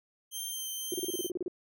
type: tone with vibrato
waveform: 10% pulse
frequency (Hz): 3135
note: G7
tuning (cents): -1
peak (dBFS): -28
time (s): 0.31-1.31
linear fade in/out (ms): 50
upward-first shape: sine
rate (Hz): 1.8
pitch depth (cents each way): 15
type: tone bursts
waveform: sine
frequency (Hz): 358.7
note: F4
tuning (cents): +46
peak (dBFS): -30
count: 11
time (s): 0.92-1.481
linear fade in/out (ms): 2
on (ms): 21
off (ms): 33
effects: none